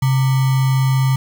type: tone with sample-and-hold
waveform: sine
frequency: 132.6 Hz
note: C3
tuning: 23 cents sharp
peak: -12 dBFS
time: 0.02-1.16 s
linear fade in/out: 5 ms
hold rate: 1050 Hz
effects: none